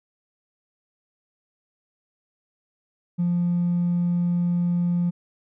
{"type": "tone with hard clipping", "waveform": "sine", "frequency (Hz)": 174.6, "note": "F3", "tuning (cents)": 0, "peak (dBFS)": -20, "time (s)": [3.18, 5.11], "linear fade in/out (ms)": 20, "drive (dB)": 1, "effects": []}